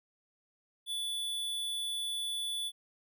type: tone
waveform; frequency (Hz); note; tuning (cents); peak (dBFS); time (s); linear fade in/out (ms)
square; 3460; A7; -30; -34; 0.86-2.72; 50
effects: none